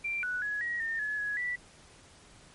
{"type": "tone with pitch steps", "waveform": "sine", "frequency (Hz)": [2360, 1478, 1681, 1901, 1817, 1705, 1677, 1962], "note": ["D7", "F#6", "G#6", "A#6", "A#6", "G#6", "G#6", "B6"], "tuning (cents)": [8, -2, 20, 33, -45, 45, 16, -12], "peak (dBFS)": -30, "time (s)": [0.04, 1.56], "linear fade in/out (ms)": 10, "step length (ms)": 190, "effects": ["pink hiss -56 dBFS RMS until 2.54 s", "MP3 48 kbps"]}